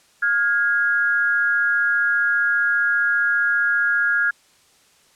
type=tone pair together; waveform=sine; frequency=1415 / 1650 Hz; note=F6 / G#6; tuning=+22 / -12 cents; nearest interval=minor third; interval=266 cents; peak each=-19 dBFS; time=0.22-4.31 s; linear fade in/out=10 ms; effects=white hiss -56 dBFS RMS until 5.15 s + low-pass 9000 Hz 12 dB/octave